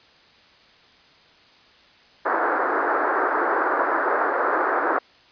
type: band-pass noise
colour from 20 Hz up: white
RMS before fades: -22 dBFS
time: 2.25-4.99 s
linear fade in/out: 10 ms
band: 310 to 1600 Hz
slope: 48 dB/octave
effects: white hiss -53 dBFS RMS until 5.31 s + resampled to 11025 Hz